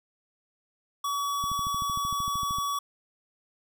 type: tone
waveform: square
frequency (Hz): 1135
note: C#6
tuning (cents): +41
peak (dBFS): -28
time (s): 1.04-2.79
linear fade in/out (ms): 5
type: click train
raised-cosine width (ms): 5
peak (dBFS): -27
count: 16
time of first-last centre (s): 1.44-2.585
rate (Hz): 13.1
effects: none